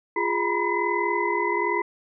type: tone cluster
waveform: sine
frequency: 349.6 / 413.3 / 953 / 994 / 2026 Hz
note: F4 / G#4 / A#5 / B5 / B6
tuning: +2 / -8 / +38 / +11 / +44 cents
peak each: -28 dBFS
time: 0.16-1.82 s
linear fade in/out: 5 ms
effects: none